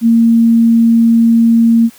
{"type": "tone", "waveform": "sine", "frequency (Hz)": 230, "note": "A#3", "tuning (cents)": -23, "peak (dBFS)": -5, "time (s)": [0.01, 1.9], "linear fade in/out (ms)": 50, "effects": ["white hiss -42 dBFS RMS until 1.98 s"]}